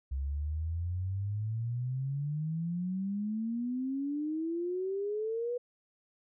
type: exponential sweep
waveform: sine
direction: up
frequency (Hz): 66 to 493.6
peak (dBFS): -31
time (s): 0.11-5.58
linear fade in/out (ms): 10
effects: none